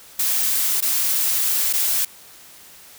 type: noise with dropouts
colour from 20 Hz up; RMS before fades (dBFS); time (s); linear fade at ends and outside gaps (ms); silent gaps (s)
blue; -20; 0.19-2.05; 5; 0.806-0.823 / 1.729-1.735
effects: white hiss -45 dBFS RMS until 2.98 s